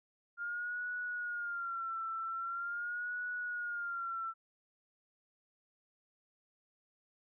sine tone with vibrato, 1400 Hz, F6, 4 cents sharp, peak -36 dBFS, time 0.37-4.34 s, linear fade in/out 50 ms, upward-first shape sine, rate 0.43 Hz, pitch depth 82 cents each way, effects none

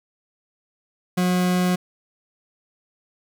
40% pulse tone, 180.8 Hz, F#3, 40 cents flat, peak -17 dBFS, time 1.17-1.76 s, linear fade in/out 10 ms, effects none

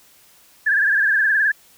sine tone with vibrato, 1661.2 Hz, G#6, in tune, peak -14 dBFS, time 0.66-1.52 s, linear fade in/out 10 ms, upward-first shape sine, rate 19 Hz, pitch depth 91 cents each way, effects white hiss -52 dBFS RMS until 1.77 s

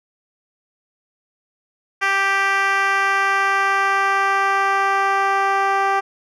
10% pulse tone with band-pass filter sweep, 392.1 Hz, G4, in tune, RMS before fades -18 dBFS, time 2.01-6.01 s, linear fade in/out 20 ms, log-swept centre 1800 to 860 Hz, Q 1.2, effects none

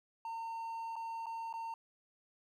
triangle tone with dropouts, 911 Hz, A#5, 40 cents flat, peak -37 dBFS, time 0.25-1.74 s, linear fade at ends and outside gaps 2 ms, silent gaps 0.957-0.963 / 1.259-1.266 / 1.528-1.538 s, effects 13-bit

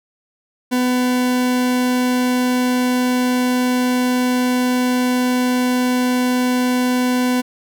40% pulse tone, 250.1 Hz, B3, 22 cents sharp, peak -14 dBFS, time 0.71-7.42 s, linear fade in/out 20 ms, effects none

